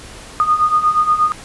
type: beating tone pair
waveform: sine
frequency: 1225 / 1233.4 Hz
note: D#6 / D#6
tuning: -27 / -16 cents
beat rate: 8.4 Hz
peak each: -17 / -13 dBFS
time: 0.4-1.32 s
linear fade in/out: 0 ms
effects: pink hiss -36 dBFS RMS until 1.44 s + resampled to 24000 Hz